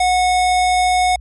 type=tone; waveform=square; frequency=731 Hz; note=F#5; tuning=21 cents flat; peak=-13 dBFS; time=0-1.16 s; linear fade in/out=5 ms; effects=added 60 Hz sine -31 dBFS peak until 1.2 s + MP3 48 kbps